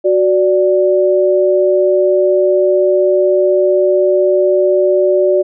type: tone pair together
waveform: sine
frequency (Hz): 370 / 585.8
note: F#4 / D5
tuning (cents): 0 / -5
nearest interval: minor sixth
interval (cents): 795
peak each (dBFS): -11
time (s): 0.04-5.43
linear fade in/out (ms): 20
effects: none